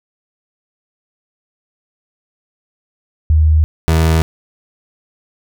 sine / 30% pulse tone pair in turn, 77.78 / 80.76 Hz, D#2 / E2, 0 / -35 cents, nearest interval minor second, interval 65 cents, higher second, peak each -7 dBFS, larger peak neither, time 3.3-3.64 / 3.88-4.22 s, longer neither, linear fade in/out 0 ms, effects none

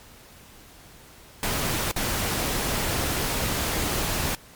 pink noise with dropouts, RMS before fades -26 dBFS, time 1.43-4.35 s, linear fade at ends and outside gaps 1 ms, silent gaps 1.914-1.962 s, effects pink hiss -49 dBFS RMS until 4.55 s + MP3 96 kbps

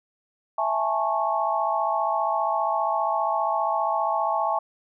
sine chord, A major seventh, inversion second, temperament just, 660 / 825 / 880 / 1100 Hz, E5 / G#5 / A5 / C#6, +2 / -12 / 0 / -14 cents, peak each -27 dBFS, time 0.58-4.59 s, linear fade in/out 5 ms, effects none

